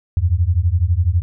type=beating tone pair; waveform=sine; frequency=81.4 / 93.4 Hz; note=E2 / F#2; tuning=-21 / +17 cents; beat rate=12 Hz; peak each=-16 dBFS; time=0.17-1.22 s; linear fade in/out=0 ms; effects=none